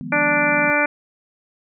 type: chord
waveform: sine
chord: F half-diminished seventh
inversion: third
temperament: equal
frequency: 155.56 / 174.61 / 207.7 / 246.9 Hz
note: Eb3 / F3 / Ab3 / Cb4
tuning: 0 / 0 / 0 / 0 cents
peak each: -34 / -34 / -34 / -31 dBFS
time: 0.01-0.7 s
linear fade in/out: 0 ms
type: harmonic tone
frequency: 293.7 Hz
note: D4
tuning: in tune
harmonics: 1 / 2 / 3 / 4 / 5 / 6 / 7 / 8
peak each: -25 / -22 / -25 / -27 / -21 / -26 / -26 / -21 dBFS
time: 0.12-0.86 s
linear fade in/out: 5 ms
effects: none